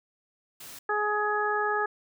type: noise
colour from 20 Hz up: white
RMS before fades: -44 dBFS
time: 0.6-0.79 s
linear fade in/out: 5 ms
type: harmonic tone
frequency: 419.4 Hz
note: G#4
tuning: 17 cents sharp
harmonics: 1 / 2 / 3 / 4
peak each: -30 / -30 / -30 / -30 dBFS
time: 0.89-1.86 s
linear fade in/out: 5 ms
effects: none